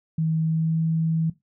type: tone with pitch glide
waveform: sine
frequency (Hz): 160 to 161.95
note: D#3 to E3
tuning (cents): +49 to -30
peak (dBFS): -20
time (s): 0.18-1.3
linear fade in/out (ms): 5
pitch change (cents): +21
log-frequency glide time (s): 0.41-0.79
effects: noise-tail reverb RT60 0.2 s tail -17 dB re dry